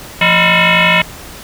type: tone with frequency modulation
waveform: sine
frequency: 172.6 Hz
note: F3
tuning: 20 cents flat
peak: -7 dBFS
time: 0.21-1.02 s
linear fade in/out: 5 ms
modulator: 397 Hz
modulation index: 7.2
effects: pink hiss -32 dBFS RMS until 1.43 s

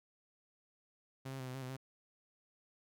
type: tone with pitch steps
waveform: sawtooth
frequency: 133.2 / 134.2 / 129.3 / 127.6 / 133.9 / 127.8 / 132.4 Hz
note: C3 / C3 / C3 / C3 / C3 / C3 / C3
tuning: +31 / +44 / -20 / -43 / +40 / -40 / +21 cents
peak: -38 dBFS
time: 1.25-1.768 s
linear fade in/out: 10 ms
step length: 74 ms
effects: none

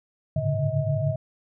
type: tone cluster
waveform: sine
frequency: 100.8 / 110.4 / 139.9 / 147 / 636 Hz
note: G2 / A2 / C#3 / D3 / D#5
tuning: +49 / +6 / +16 / +2 / +38 cents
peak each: -32 / -29 / -26 / -28 / -29 dBFS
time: 0.36-1.16 s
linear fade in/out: 5 ms
effects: none

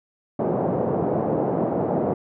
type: band-pass noise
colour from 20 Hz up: white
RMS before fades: -23 dBFS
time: 0.39-2.14 s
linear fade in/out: 5 ms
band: 120 to 680 Hz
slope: 24 dB/octave
effects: none

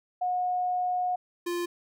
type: tone pair in turn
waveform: sine / square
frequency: 725 / 348.5 Hz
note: F#5 / F4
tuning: -35 / -4 cents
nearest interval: octave + minor second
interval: 1269 cents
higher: first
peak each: -25 / -29 dBFS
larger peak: first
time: 0.21-1.16 / 1.46-1.66 s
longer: first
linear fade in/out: 10 ms
effects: none

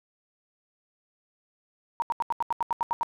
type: tone bursts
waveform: sine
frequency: 935 Hz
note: A#5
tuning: 5 cents sharp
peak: -23 dBFS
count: 11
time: 2-3.031 s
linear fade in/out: 0 ms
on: 21 ms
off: 80 ms
effects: none

